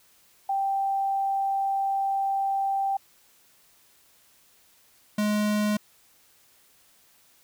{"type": "tone pair in turn", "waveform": ["sine", "square"], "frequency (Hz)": [784, 209.8], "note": ["G5", "G#3"], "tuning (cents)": [0, 18], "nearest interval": "octave + major seventh", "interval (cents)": 2282, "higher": "first", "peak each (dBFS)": -23, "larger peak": "neither", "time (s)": [[0.49, 2.97], [5.18, 5.77]], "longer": "first", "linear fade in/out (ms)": 5, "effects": ["white hiss -60 dBFS RMS until 7.43 s"]}